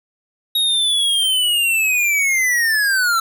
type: linear sweep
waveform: square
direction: down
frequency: 3786 to 1324 Hz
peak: -15 dBFS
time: 0.55-3.2 s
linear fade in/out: 5 ms
effects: none